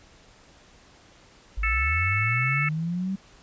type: linear sweep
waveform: sine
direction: up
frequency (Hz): 47.24 to 196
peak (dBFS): -25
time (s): 1.57-3.16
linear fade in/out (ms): 10
type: harmonic tone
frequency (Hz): 440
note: A4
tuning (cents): 0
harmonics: 3 / 4 / 5 / 6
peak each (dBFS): -30 / -32 / -25 / -31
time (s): 1.63-2.69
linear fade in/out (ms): 5
effects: pink hiss -54 dBFS RMS until 3.42 s + resampled to 16000 Hz